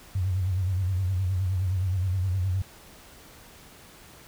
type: tone with vibrato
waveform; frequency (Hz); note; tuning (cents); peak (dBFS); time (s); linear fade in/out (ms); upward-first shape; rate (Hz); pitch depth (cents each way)
sine; 93.1; F#2; +11; -23; 0.15-2.62; 5; sine; 9.6; 85
effects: pink hiss -50 dBFS RMS until 4.27 s